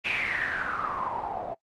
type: noise with low-pass filter sweep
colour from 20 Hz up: white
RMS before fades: -30 dBFS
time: 0.04-1.55 s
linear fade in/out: 20 ms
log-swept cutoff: 2600 to 650 Hz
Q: 7.6
effects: noise-tail reverb RT60 0.1 s tail -19 dB re dry + Opus 32 kbps